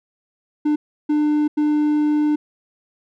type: tone bursts at uneven times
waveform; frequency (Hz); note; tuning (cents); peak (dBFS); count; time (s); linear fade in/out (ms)
triangle; 299.4; D4; +33; -13; 3; 0.65-0.76 / 1.09-1.48 / 1.57-2.36; 10
effects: none